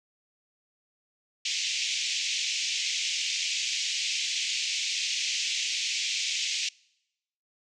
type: band-pass noise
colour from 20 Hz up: pink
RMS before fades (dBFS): -30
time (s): 1.45-6.69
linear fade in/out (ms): 5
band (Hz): 2300 to 7000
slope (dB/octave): 48
effects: noise-tail reverb RT60 0.9 s tail -26 dB re dry